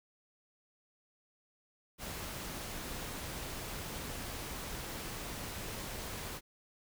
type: noise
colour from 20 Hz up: pink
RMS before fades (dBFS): -42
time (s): 1.98-6.41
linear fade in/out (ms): 50
effects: none